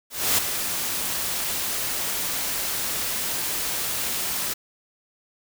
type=noise with ADSR envelope; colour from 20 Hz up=white; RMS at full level=-19 dBFS; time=0.1-4.54 s; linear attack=280 ms; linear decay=10 ms; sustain=-8 dB; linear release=12 ms; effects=none